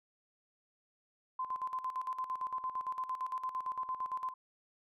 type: tone with tremolo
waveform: sine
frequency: 1030 Hz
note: C6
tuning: 28 cents flat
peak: -33 dBFS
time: 1.39-4.34 s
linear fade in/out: 5 ms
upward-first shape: square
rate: 8.8 Hz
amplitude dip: 70%
effects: none